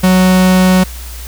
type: tone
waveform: 45% pulse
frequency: 185 Hz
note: F#3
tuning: in tune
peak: -6 dBFS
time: 0.03-0.84 s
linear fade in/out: 10 ms
effects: added 60 Hz sine -25 dBFS peak until 1.27 s + white hiss -32 dBFS RMS until 1.27 s

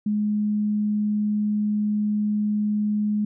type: tone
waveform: sine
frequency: 209.7 Hz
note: G#3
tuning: 17 cents sharp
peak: -20 dBFS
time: 0.06-3.25 s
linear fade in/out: 5 ms
effects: none

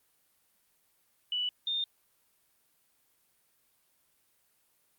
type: tone pair in turn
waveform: sine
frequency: 2960 / 3634 Hz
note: F#7 / A#7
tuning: 0 / -45 cents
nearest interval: major third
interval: 355 cents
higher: second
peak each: -29 / -29 dBFS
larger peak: neither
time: 1.32-1.49 / 1.67-1.84 s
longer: neither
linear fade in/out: 2 ms
effects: white hiss -71 dBFS RMS until 4.98 s + Opus 32 kbps

